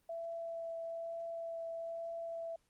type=tone with vibrato; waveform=sine; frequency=666 Hz; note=E5; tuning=18 cents sharp; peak=-39 dBFS; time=0.09-2.56 s; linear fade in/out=5 ms; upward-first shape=triangle; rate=1.1 Hz; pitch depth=10 cents each way; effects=pink hiss -75 dBFS RMS until 2.69 s + Opus 24 kbps